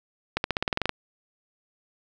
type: accelerating click train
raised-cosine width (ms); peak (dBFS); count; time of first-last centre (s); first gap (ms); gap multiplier
0.3; -8; 11; 0.37-0.893; 71; 0.93
effects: none